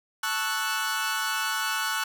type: chord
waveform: sawtooth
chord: F# minor seventh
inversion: first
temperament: equal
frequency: 880 / 1108.7 / 1318.5 / 1480 Hz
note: A5 / C#6 / E6 / F#6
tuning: 0 / 0 / 0 / 0 cents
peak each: -30 / -30 / -30 / -25 dBFS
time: 0.23-2.04 s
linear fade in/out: 5 ms
effects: none